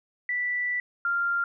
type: tone pair in turn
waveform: sine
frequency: 1969 / 1392.3 Hz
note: B6 / F6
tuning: -6 / -6 cents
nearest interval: tritone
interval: 600 cents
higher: first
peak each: -25 / -23 dBFS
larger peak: second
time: 0.29-0.8 / 1.05-1.44 s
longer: first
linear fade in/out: 2 ms
effects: none